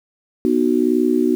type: chord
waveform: sine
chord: B major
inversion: none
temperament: just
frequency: 246.9 / 308.7 / 370.4 Hz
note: B3 / D#4 / F#4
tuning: 0 / -14 / +2 cents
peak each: -18 dBFS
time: 0.45-1.35 s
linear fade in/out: 0 ms
effects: 7-bit